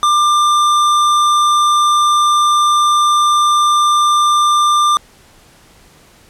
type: tone with tanh clipping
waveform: sine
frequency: 1192 Hz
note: D6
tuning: 25 cents sharp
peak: -11 dBFS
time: 0.03-4.97 s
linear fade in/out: 0 ms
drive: 16 dB
effects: pink hiss -46 dBFS RMS until 6.29 s + low-pass 12000 Hz 12 dB/octave